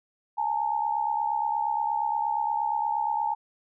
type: tone pair together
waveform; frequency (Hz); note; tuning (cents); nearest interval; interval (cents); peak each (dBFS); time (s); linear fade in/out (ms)
sine; 840 / 908.5; G#5 / A#5; +19 / -45; minor second; 136; -27; 0.37-3.35; 20
effects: none